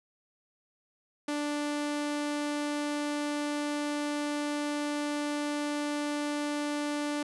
sawtooth tone, 293.7 Hz, D4, in tune, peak -26 dBFS, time 1.28-7.23 s, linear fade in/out 5 ms, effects resampled to 24000 Hz

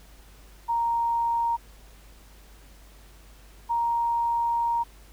sine tone pair in turn, 932.3 / 935.7 Hz, A#5 / A#5, 0 / +6 cents, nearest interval unison, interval 6 cents, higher second, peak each -22 dBFS, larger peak neither, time 0.68-1.57 / 3.69-4.84 s, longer second, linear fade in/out 20 ms, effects added 50 Hz sine -49 dBFS peak until 5.12 s + pink hiss -55 dBFS RMS until 5.12 s

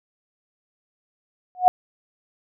sine tone with exponential growth, 730 Hz, F#5, 24 cents flat, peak -6 dBFS, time 1.55-1.68 s, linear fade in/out 0 ms, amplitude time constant 27 ms, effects none

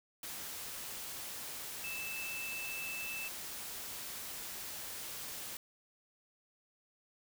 sine tone in noise, 2637 Hz, E7, in tune, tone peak -40 dBFS, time 1.84-3.28 s, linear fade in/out 2 ms, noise white, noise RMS -44 dBFS, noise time 0.23-5.57 s, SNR +1 dB, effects none

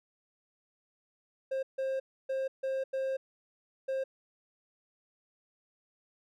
triangle tone bursts at uneven times, 532 Hz, C5, 29 cents sharp, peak -28 dBFS, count 6, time 1.51-1.63 / 1.78-2 / 2.29-2.48 / 2.63-2.84 / 2.93-3.17 / 3.88-4.04 s, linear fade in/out 10 ms, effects none

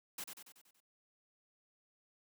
white noise with echo, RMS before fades -43 dBFS, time 0.18-0.24 s, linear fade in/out 5 ms, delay 94 ms, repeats 6, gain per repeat -5 dB, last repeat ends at 0.804 s, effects high-pass 150 Hz 12 dB/octave

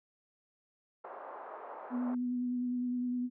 pink band-pass noise, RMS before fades -46 dBFS, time 1.04-2.15 s, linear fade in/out 5 ms, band 490 to 1200 Hz, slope 24 dB/octave
sine tone with vibrato, 247.1 Hz, B3, 1 cent sharp, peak -31 dBFS, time 1.9-3.3 s, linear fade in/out 50 ms, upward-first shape triangle, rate 9.8 Hz, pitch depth 21 cents each way
effects none

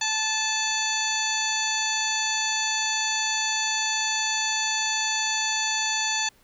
harmonic tone with a mistuned harmonic, 873 Hz, A5, 14 cents flat, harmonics 1 / 2 / 3 / 4 / 5 / 7 / 8, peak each -31 / -31 / -31 / -31 / -31 / -31 / -31 dBFS, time 0.01-6.29 s, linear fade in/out 5 ms, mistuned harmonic 5, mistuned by +40 cents, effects pink hiss -60 dBFS RMS until 6.43 s

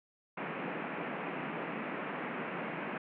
pink band-pass noise, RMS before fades -39 dBFS, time 0.37-2.98 s, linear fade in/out 5 ms, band 160 to 2600 Hz, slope 48 dB/octave, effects none

